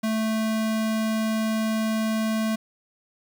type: tone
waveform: square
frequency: 220 Hz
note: A3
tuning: in tune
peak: -23 dBFS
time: 0.03-2.56 s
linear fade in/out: 10 ms
effects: 9-bit